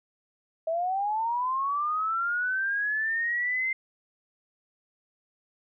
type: linear sweep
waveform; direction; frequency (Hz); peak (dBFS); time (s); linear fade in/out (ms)
sine; up; 637 to 2093; -25; 0.67-3.73; 5
effects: none